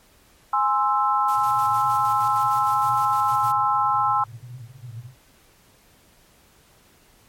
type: chord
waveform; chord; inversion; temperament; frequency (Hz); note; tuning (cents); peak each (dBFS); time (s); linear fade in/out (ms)
sine; Ab augmented; none; equal; 830.6 / 1046.5 / 1318.5; Ab5 / C6 / E6; 0 / 0 / 0; -22; 0.53-4.24; 5
type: noise with tremolo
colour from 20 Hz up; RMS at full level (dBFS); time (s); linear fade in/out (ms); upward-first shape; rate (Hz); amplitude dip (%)
white; -41; 1.28-3.52; 5; square; 6.5; 45
type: band-pass noise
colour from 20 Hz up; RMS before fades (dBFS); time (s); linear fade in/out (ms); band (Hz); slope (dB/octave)
pink; -41; 1.34-5.16; 50; 110 to 130; 96
effects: pink hiss -56 dBFS RMS until 7.28 s + MP3 64 kbps